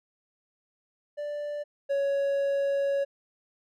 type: tone pair in turn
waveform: triangle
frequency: 587.3 / 557.3 Hz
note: D5 / C#5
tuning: 0 / +9 cents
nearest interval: minor second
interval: 91 cents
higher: first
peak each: -29 / -22 dBFS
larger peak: second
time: 1.17-1.64 / 1.89-3.05 s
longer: second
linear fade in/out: 20 ms
effects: none